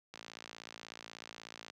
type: click train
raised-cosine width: 0.2 ms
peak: -28 dBFS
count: 89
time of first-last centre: 0.14-1.7 s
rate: 56.4 Hz
effects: high-pass 150 Hz 12 dB/octave